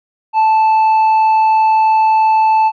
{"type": "tone with tanh clipping", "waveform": "sine", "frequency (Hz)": 877, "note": "A5", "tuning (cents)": -6, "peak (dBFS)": -9, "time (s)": [0.33, 2.72], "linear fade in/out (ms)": 50, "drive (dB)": 4, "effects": []}